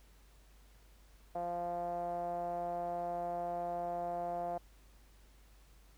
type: tone with low-pass filter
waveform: 5% pulse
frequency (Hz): 173.8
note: F3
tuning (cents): -8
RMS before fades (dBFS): -38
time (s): 1.35-4.58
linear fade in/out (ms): 5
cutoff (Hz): 670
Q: 6.2
effects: added 50 Hz sine -59 dBFS peak until 5.97 s + pink hiss -67 dBFS RMS until 5.97 s